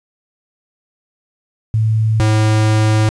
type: tone pair in turn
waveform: sine / square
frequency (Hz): 110 / 108.36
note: A2 / A2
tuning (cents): 0 / -26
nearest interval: unison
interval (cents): 26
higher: first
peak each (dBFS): -11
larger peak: neither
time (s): 1.74-2.2 / 2.2-3.09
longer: second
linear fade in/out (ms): 0
effects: resampled to 22050 Hz + 8-bit